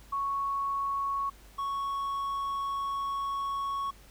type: tone pair in turn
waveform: sine / triangle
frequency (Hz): 1108.7 / 1108.7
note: C#6 / C#6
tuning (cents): 0 / 0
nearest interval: unison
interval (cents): 0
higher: neither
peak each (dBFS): -28 / -28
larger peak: neither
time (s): 0.12-1.3 / 1.58-3.91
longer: second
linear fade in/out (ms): 10
effects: added 50 Hz sine -54 dBFS peak until 4.1 s + pink hiss -57 dBFS RMS until 4.1 s